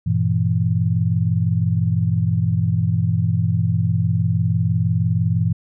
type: chord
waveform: sine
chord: E diminished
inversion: first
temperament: just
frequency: 98.89 / 118.67 / 164.81 Hz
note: G2 / Bb2 / E3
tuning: +16 / +31 / 0 cents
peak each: -20 dBFS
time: 0.06-5.53 s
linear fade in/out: 10 ms
effects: none